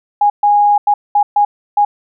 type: tone bursts at uneven times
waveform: sine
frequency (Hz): 824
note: G#5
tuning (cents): -14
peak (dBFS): -7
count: 6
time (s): 0.21-0.3 / 0.43-0.78 / 0.87-0.94 / 1.15-1.23 / 1.36-1.45 / 1.77-1.85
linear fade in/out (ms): 5
effects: none